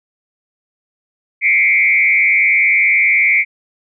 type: tone with frequency modulation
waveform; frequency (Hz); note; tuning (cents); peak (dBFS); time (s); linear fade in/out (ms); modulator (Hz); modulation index
sine; 2225; C#7; +6; -9; 1.41-3.45; 50; 99.4; 1.6
effects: none